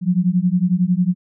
sine beating tone pair, 174.61 / 185.61 Hz, F3 / F#3, 0 / +6 cents, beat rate 11 Hz, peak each -17 dBFS, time 0.01-1.15 s, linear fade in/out 50 ms, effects none

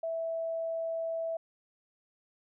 sine tone, 657 Hz, E5, 6 cents flat, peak -31 dBFS, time 0.03-1.37 s, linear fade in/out 5 ms, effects none

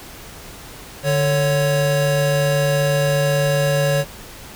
square tone pair together, 147.53 / 557 Hz, D3 / C#5, +8 / +8 cents, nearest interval octave + major seventh, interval 2300 cents, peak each -19 dBFS, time 1.03-4.05 s, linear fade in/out 50 ms, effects pink hiss -38 dBFS RMS until 4.55 s

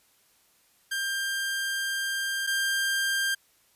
sawtooth tone pair in turn, 1591 / 1591 Hz, G6 / G6, +25 / +25 cents, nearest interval unison, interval 0 cents, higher neither, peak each -24 / -21 dBFS, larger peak second, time 0.91-2.47 / 2.47-3.35 s, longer first, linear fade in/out 10 ms, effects white hiss -64 dBFS RMS until 3.75 s + resampled to 32000 Hz

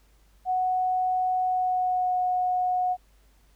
sine tone with pitch glide, 739 to 730.1 Hz, F#5 to F#5, -2 to -23 cents, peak -22 dBFS, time 0.45-2.97 s, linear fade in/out 50 ms, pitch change -21 cents, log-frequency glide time 1.42-2.19 s, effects added 50 Hz sine -57 dBFS peak until 3.55 s + pink hiss -65 dBFS RMS until 3.55 s

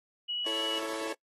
sine tone, 2926 Hz, F#7, 20 cents flat, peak -31 dBFS, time 0.28-0.8 s, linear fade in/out 20 ms
sawtooth chord, A major, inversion second, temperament equal, 329.6 / 440 / 554.4 Hz, E4 / A4 / C#5, 0 / 0 / 0 cents, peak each -34 dBFS, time 0.46-1.13 s, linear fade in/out 5 ms
effects noise-tail reverb RT60 0.1 s tail -22 dB re dry + AAC 32 kbps

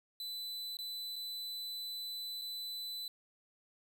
45% pulse tone with dropouts, 4000 Hz, B7, 21 cents sharp, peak -40 dBFS, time 0.2-3.08 s, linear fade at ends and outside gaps 2 ms, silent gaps 0.77-0.788 / 1.159-1.162 / 2.414-2.418 s, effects none

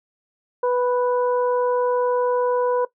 harmonic tone, 493.9 Hz, B4, in tune, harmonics 1 / 2 / 3, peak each -18 / -25 / -36 dBFS, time 0.63-2.85 s, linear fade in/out 5 ms, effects noise-tail reverb RT60 0.1 s tail -17 dB re dry

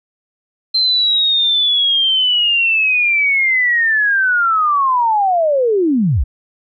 sine linear sweep, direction down, 4134 to 45.11 Hz, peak -11 dBFS, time 0.74-6.24 s, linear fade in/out 10 ms, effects none

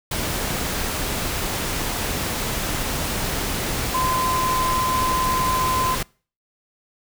sine tone in noise, 1028 Hz, C6, 31 cents flat, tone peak -20 dBFS, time 3.94-5.95 s, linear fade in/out 5 ms, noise pink, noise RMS -25 dBFS, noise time 0.11-6.03 s, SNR +2 dB, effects noise-tail reverb RT60 0.4 s tail -25 dB re dry

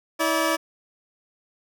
15% pulse tone pair together, 323.3 / 576 Hz, E4 / D5, -34 / -34 cents, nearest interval minor seventh, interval 1000 cents, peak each -17 dBFS, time 0.19-0.57 s, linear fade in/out 20 ms, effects none

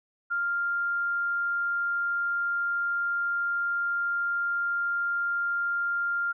sine tone, 1396.9 Hz, F6, in tune, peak -25 dBFS, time 0.3-6.33 s, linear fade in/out 20 ms, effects none

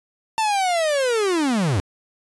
45% pulse linear sweep, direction down, 899 to 83.5 Hz, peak -18 dBFS, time 0.38-1.8 s, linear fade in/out 0 ms, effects resampled to 24000 Hz

